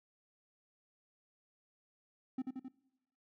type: tone with echo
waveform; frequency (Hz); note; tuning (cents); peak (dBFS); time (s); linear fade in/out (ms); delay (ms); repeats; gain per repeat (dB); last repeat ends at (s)
triangle; 260; C4; -11; -32; 2.38-2.42; 5; 88; 3; -3; 2.684
effects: noise-tail reverb RT60 0.9 s tail -21 dB re dry